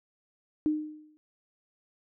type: tone with exponential decay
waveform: sine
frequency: 305.6 Hz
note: D#4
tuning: 31 cents flat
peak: -21 dBFS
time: 0.66-1.17 s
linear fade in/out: 0 ms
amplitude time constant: 110 ms
effects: none